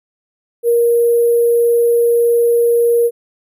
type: tone with sample-and-hold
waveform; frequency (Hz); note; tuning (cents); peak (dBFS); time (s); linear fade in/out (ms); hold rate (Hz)
sine; 471.6; A#4; +20; -9; 0.63-3.11; 50; 11025
effects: none